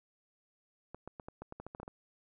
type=clicks; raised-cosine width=1 ms; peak=-30 dBFS; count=12; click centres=0.946 / 1.076 / 1.198 / 1.285 / 1.42 / 1.524 / 1.6 / 1.666 / 1.749 / 1.8 / 1.831 / 1.879 s; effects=none